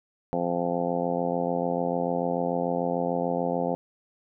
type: harmonic tone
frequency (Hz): 86.8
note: F2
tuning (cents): -10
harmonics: 2 / 3 / 4 / 5 / 6 / 7 / 8 / 9 / 10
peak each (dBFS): -32 / -32 / -37 / -34 / -29 / -39 / -32 / -35 / -38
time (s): 0.33-3.75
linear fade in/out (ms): 0
effects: none